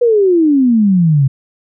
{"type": "exponential sweep", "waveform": "sine", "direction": "down", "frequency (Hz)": [494.4, 130.9], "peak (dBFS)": -7, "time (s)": [0.01, 1.28], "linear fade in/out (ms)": 10, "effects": []}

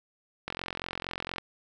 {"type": "click train", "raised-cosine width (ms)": 0.3, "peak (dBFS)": -17, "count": 41, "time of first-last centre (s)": [0.48, 1.383], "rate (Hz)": 44.3, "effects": []}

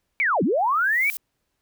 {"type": "linear two-way sweep", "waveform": "sine", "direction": "down then up", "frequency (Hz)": [2356, 155.56, 2356], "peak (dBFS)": -18, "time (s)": [0.2, 1.1], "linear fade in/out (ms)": 0, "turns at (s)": 0.43}
{"type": "noise with exponential growth", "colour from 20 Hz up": "violet", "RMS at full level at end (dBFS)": -30, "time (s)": [0.57, 1.17], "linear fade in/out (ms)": 1, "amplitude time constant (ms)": 130}
{"effects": ["pink hiss -75 dBFS RMS until 1.61 s"]}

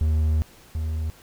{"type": "tone pair in turn", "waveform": "triangle", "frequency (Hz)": [77.78, 78.87], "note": ["D#2", "D#2"], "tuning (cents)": [0, 24], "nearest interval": "unison", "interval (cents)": 24, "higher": "second", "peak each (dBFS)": [-16, -22], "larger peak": "first", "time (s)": [[0.01, 0.42], [0.75, 1.1]], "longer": "first", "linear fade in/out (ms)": 0, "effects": ["pink hiss -51 dBFS RMS until 1.22 s"]}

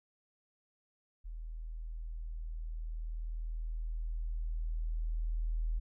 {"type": "tone with level ramp", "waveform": "sine", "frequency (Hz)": 40.24, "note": "E1", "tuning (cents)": -41, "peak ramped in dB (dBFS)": [-40, -30], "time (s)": [1.24, 5.8], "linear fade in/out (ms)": 20, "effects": []}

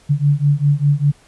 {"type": "beating tone pair", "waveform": "sine", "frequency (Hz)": [141.9, 146.9], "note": ["C#3", "D3"], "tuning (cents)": [41, 1], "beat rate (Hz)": 5, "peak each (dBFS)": -15, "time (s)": [0.09, 1.12], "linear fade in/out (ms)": 20, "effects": ["pink hiss -51 dBFS RMS until 1.27 s", "resampled to 24000 Hz"]}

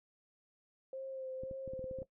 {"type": "tone with vibrato", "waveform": "sine", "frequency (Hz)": 527, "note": "C5", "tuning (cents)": 12, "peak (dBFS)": -40, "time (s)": [0.93, 2.03], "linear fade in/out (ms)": 2, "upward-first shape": "sine", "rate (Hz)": 1.9, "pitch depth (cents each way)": 23}
{"type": "clicks", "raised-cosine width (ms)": 3, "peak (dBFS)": -35, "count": 9, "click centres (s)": [1.435, 1.512, 1.677, 1.735, 1.793, 1.842, 1.912, 1.987, 2.019]}
{"effects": ["noise-tail reverb RT60 0.1 s tail -17 dB re dry"]}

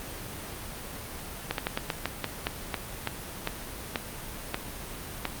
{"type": "slowing click train", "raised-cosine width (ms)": 0.3, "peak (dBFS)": -11, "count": 14, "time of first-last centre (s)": [1.51, 5.253], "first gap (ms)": 72, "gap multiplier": 1.21, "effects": ["pink hiss -39 dBFS RMS until 5.4 s", "Opus 32 kbps"]}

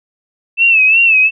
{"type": "tone with vibrato", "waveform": "sine", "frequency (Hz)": 2637, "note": "E7", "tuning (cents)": 0, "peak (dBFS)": -6, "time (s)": [0.57, 1.31], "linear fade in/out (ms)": 50, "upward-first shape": "sine", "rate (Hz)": 2.8, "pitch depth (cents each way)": 80, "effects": []}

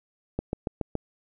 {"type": "click train", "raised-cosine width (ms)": 2, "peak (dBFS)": -14, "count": 5, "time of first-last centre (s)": [0.39, 0.953], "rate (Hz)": 7.1, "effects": []}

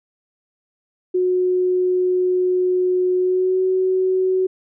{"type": "tone with pitch glide", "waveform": "sine", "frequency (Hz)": [365.2, 373.7], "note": ["F#4", "F#4"], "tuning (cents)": [-23, 17], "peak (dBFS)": -15, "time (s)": [1.14, 4.47], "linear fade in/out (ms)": 10, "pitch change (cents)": 40, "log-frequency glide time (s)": [3.16, 3.61], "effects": []}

